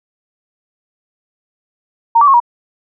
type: tone with pitch steps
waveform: sine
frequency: 924 / 1156 / 1087 / 954 Hz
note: A#5 / D6 / C#6 / A#5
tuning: -16 / -28 / -34 / +40 cents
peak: -5 dBFS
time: 2.15-2.402 s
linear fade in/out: 10 ms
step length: 63 ms
effects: none